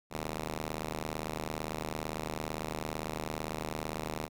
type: ring-modulated tone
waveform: 5% pulse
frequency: 77.78 Hz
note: D#2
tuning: in tune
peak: -21 dBFS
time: 0.1-4.29 s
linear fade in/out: 50 ms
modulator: 180 Hz
effects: none